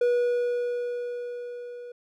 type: tone with level ramp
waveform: triangle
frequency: 485.2 Hz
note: B4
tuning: 31 cents flat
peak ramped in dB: -17 to -36 dBFS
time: 0.01-1.92 s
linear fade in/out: 5 ms
effects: none